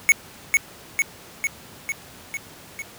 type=tone with echo; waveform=square; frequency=2212 Hz; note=C#7; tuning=4 cents flat; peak=-11 dBFS; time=0.09-0.12 s; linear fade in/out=0 ms; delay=450 ms; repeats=6; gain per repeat=-3 dB; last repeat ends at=2.82 s; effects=pink hiss -44 dBFS RMS until 2.98 s + high-pass 80 Hz 12 dB/octave